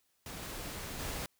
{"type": "noise with level steps", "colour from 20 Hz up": "pink", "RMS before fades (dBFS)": [-44, -42, -39], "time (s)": [0.26, 1.26], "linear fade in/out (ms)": 2, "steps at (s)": [0.42, 0.99], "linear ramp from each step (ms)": 10, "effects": ["white hiss -75 dBFS RMS until 1.39 s"]}